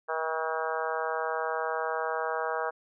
harmonic tone, 160 Hz, D#3, 49 cents sharp, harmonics 3 / 4 / 5 / 6 / 7 / 8 / 9 / 10, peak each -34 / -35 / -36 / -37 / -37 / -38 / -39 / -39 dBFS, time 0.08-2.71 s, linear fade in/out 20 ms, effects none

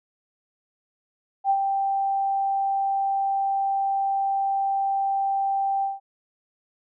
sine tone with ADSR envelope, 785 Hz, G5, 2 cents sharp, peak -16 dBFS, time 1.44-6 s, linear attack 59 ms, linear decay 66 ms, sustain -5 dB, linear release 170 ms, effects none

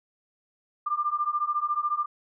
sine beating tone pair, 1187 / 1201 Hz, D6 / D6, +18 / +38 cents, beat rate 14 Hz, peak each -28 / -27 dBFS, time 0.86-2.06 s, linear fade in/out 10 ms, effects none

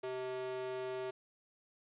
square tone with high-pass filter, 128.5 Hz, C3, 31 cents flat, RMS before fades -40 dBFS, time 0.03-1.11 s, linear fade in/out 10 ms, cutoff 460 Hz, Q 7.2, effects resampled to 8000 Hz + 11-bit

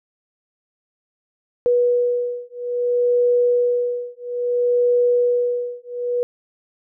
sine beating tone pair, 486.6 / 487.2 Hz, B4 / B4, -26 / -24 cents, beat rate 0.6 Hz, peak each -19 dBFS, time 1.66-6.23 s, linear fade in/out 0 ms, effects none

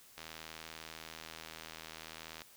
click train, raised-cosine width 0.2 ms, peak -28 dBFS, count 181, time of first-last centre 0.18-2.419 s, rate 80.4 Hz, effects white hiss -60 dBFS RMS until 2.56 s

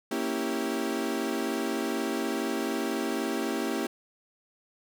35% pulse chord, A# diminished seventh, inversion none, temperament equal, 233.1 / 277.2 / 329.6 / 392 Hz, A#3 / C#4 / E4 / G4, 0 / 0 / 0 / 0 cents, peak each -32 dBFS, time 0.11-3.87 s, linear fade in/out 5 ms, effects none

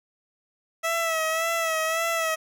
15% pulse tone with vibrato, 652 Hz, E5, 19 cents flat, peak -17 dBFS, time 0.83-2.36 s, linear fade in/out 20 ms, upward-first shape sine, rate 1.8 Hz, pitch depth 45 cents each way, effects none

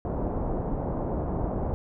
pink low-pass noise, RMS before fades -29 dBFS, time 0.05-1.74 s, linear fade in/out 0 ms, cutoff 850 Hz, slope 24 dB/octave, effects none

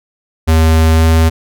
square tone with pitch glide, 80.3 to 81 Hz, E2 to E2, -45 to -30 cents, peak -7 dBFS, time 0.47-1.3 s, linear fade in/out 20 ms, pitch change +15 cents, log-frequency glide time 0.91-1.05 s, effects none

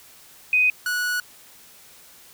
sine / 45% pulse tone pair in turn, 2500 / 1468.6 Hz, D#7 / F#6, +8 / -13 cents, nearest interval major sixth, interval 921 cents, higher first, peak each -15 / -22 dBFS, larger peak first, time 0.53-0.7 / 0.86-1.2 s, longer second, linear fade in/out 2 ms, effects white hiss -49 dBFS RMS until 2.33 s

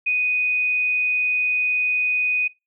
sine tone, 2489 Hz, D#7, in tune, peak -18 dBFS, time 0.06-2.48 s, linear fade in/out 10 ms, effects noise-tail reverb RT60 0.2 s tail -19 dB re dry

